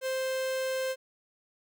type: tone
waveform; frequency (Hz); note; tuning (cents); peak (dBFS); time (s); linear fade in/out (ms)
45% pulse; 523.3; C5; 0; -29; 0.01-0.96; 50
effects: none